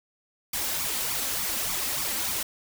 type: noise with flanger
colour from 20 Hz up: white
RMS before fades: -29 dBFS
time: 0.53-2.43 s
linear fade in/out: 5 ms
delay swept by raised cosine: 0.86 to 3.86 ms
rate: 3.4 Hz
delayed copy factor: +0.75
effects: none